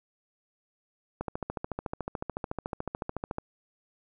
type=click train; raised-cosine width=1 ms; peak=-18 dBFS; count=31; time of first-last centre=1.21-3.384 s; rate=13.8 Hz; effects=none